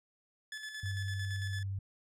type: tone with tremolo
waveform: sawtooth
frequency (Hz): 1728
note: A6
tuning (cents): -32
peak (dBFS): -36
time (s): 0.52-1.63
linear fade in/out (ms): 2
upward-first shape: square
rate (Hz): 8.9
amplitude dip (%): 45
type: tone with vibrato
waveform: sine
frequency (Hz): 97.5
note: G2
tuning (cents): -9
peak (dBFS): -34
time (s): 0.83-1.79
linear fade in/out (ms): 5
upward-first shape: sine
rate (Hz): 17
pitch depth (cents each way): 16
effects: low-pass 9000 Hz 12 dB/octave